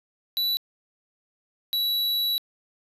square tone pair in turn, 3951 / 3924 Hz, B7 / B7, 0 / -12 cents, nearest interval unison, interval 12 cents, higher first, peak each -23 / -23 dBFS, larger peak neither, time 0.37-0.57 / 1.73-2.38 s, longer second, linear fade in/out 0 ms, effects resampled to 32000 Hz + 9-bit

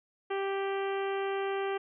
harmonic tone, 392 Hz, G4, in tune, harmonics 1 / 2 / 3 / 4 / 5 / 6 / 7 / 8, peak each -31 / -37 / -41 / -43 / -45 / -47 / -48 / -49 dBFS, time 0.3-1.78 s, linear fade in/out 10 ms, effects none

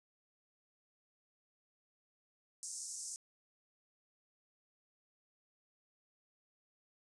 white band-pass noise, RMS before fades -45 dBFS, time 2.63-3.16 s, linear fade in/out 0 ms, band 5500 to 9200 Hz, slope 48 dB/octave, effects resampled to 24000 Hz

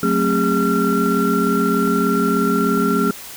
sine tone cluster, 184.2 / 221 / 267.6 / 406.4 / 1369 Hz, F#3 / A3 / C4 / G#4 / F6, -7 / +8 / +39 / -38 / -35 cents, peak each -20 dBFS, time 0.03-3.11 s, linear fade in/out 2 ms, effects tanh soft clip ceiling -7 dBFS + white hiss -35 dBFS RMS until 3.36 s

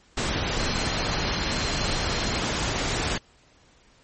sine tone in noise, 4160 Hz, C8, 11 cents flat, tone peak -35 dBFS, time 0.59-2.39 s, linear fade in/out 5 ms, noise pink, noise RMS -26 dBFS, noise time 0.17-3.18 s, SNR -12 dB, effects pink hiss -58 dBFS RMS until 4.03 s + MP3 32 kbps

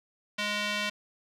square tone with band-pass filter, 207.7 Hz, G#3, in tune, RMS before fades -31 dBFS, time 0.38-0.9 s, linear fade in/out 10 ms, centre 2800 Hz, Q 1.3, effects none

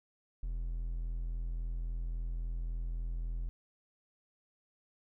triangle tone, 41.82 Hz, E1, 26 cents sharp, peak -32 dBFS, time 0.43-3.49 s, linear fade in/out 0 ms, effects none

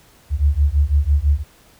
sine beating tone pair, 69.4 / 75.4 Hz, C#2 / D2, +3 / +46 cents, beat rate 6 Hz, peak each -16 dBFS, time 0.3-1.44 s, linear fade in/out 50 ms, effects pink hiss -51 dBFS RMS until 1.79 s

